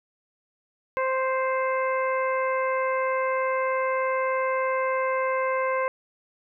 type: harmonic tone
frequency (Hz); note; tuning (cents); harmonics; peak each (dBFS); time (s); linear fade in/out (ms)
523.3; C5; 0; 1 / 2 / 3 / 4 / 5; -25 / -27 / -34 / -33 / -42; 0.97-5.88; 0
effects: none